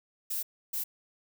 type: noise bursts at uneven times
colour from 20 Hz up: violet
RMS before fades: -33 dBFS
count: 2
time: 0.3-0.43 / 0.73-0.84 s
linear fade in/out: 10 ms
effects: none